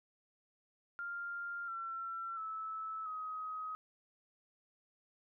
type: tone with pitch steps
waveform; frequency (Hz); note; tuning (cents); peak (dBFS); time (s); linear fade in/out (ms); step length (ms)
sine; 1396.9 / 1350.9 / 1306.4 / 1263.3; F6 / E6 / E6 / D#6; 0 / +42 / -16 / +26; -39; 0.99-3.75; 0; 690
effects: none